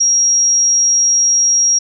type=tone; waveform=sine; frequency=5640 Hz; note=F8; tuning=16 cents sharp; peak=-9 dBFS; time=0-1.79 s; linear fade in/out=10 ms; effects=none